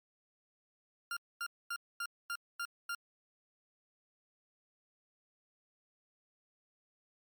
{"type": "tone bursts", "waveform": "40% pulse", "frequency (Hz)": 1396.9, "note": "F6", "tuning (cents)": 0, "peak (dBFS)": -35, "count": 7, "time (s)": [1.11, 2.949], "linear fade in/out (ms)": 2, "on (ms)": 57, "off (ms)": 240, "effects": ["MP3 96 kbps"]}